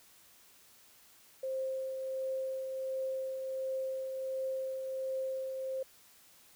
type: tone with tremolo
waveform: sine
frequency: 527 Hz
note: C5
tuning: 12 cents sharp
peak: -32 dBFS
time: 1.43-5.83 s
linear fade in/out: 5 ms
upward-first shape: triangle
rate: 1.4 Hz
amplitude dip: 40%
effects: white hiss -61 dBFS RMS until 6.55 s